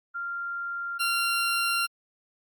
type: tone pair in turn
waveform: sine / 20% pulse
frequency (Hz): 1390 / 1380.4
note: F6 / F6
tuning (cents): -9 / -21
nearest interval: unison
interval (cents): 12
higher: first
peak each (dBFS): -30 / -19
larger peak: second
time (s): 0.14-0.99 / 0.99-1.87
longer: second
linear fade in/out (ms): 20
effects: Opus 48 kbps